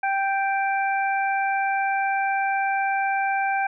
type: harmonic tone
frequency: 784 Hz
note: G5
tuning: in tune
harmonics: 1 / 2 / 3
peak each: -22 / -27 / -30 dBFS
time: 0.03-3.67 s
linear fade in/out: 5 ms
effects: none